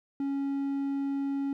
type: tone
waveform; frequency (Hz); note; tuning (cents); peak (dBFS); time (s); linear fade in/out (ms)
triangle; 277.2; C#4; 0; -26; 0.2-1.53; 2
effects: none